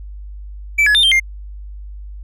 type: tone with pitch steps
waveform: triangle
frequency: 2318 / 1692 / 3608 / 3158 / 2113 Hz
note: D7 / G#6 / A7 / G7 / C7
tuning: -23 / +32 / +43 / +12 / +16 cents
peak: -8 dBFS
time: 0.78-1.2 s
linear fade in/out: 10 ms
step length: 84 ms
effects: added 50 Hz sine -29 dBFS peak until 2.23 s